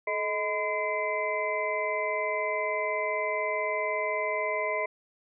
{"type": "tone cluster", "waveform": "sine", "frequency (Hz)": [431.1, 628, 1012, 2058, 2321], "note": ["A4", "D#5", "B5", "C7", "D7"], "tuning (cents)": [-35, 16, 42, -29, -21], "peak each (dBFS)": [-35, -31, -33, -32, -40], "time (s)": [0.07, 4.86], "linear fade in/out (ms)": 5, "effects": []}